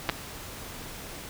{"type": "clicks", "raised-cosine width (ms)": 0.3, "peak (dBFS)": -9, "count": 2, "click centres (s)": [0.091, 0.097], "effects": ["pink hiss -41 dBFS RMS until 1.29 s"]}